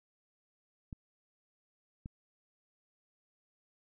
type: clicks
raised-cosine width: 5 ms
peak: -30 dBFS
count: 2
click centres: 0.928 / 2.059 s
effects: none